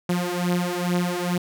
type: beating tone pair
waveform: sawtooth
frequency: 176 / 178.3 Hz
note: F3 / F3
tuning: +14 / +36 cents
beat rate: 2.3 Hz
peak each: -21 dBFS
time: 0.09-1.38 s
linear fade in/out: 5 ms
effects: none